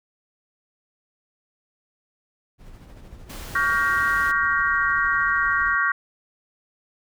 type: noise with tremolo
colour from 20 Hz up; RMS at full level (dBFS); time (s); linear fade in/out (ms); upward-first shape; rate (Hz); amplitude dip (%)
brown; -40; 2.58-5.77; 50; sine; 13; 40
type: noise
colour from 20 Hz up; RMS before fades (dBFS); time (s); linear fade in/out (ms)
pink; -38; 3.29-4.32; 10
type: chord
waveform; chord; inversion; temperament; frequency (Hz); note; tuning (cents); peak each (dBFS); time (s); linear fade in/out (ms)
sine; G half-diminished seventh; second; just; 1128.9 / 1411.2 / 1568 / 1881.6; Db6 / F6 / G6 / Bb6; +31 / +18 / 0 / +16; -24; 3.55-5.92; 5
effects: none